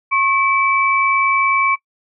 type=tone pair together; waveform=sine; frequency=1088 / 2305 Hz; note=C#6 / D7; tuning=-33 / -33 cents; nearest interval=octave + minor second; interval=1300 cents; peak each=-16 dBFS; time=0.11-1.76 s; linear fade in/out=20 ms; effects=noise-tail reverb RT60 0.1 s tail -19 dB re dry